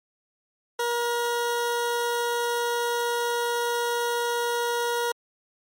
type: tone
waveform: 20% pulse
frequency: 475.6 Hz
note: A#4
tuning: 35 cents sharp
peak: -19 dBFS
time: 0.79-5.12 s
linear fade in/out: 5 ms
effects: MP3 64 kbps